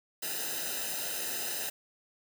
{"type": "noise with comb filter", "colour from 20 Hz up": "white", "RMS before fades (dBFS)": -35, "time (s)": [0.22, 1.7], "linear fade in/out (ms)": 10, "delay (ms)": 0.89, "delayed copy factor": -0.85, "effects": []}